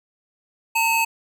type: tone pair together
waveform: square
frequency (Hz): 907.3 / 2572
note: A#5 / E7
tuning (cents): -47 / -43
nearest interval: octave + tritone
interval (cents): 1804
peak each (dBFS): -21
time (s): 0.75-1.05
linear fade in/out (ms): 10
effects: none